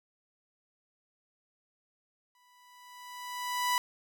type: tone with exponential growth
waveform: sawtooth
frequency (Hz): 987.8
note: B5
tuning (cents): 0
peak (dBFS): -21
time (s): 2.35-3.78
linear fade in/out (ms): 1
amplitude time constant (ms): 310
effects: none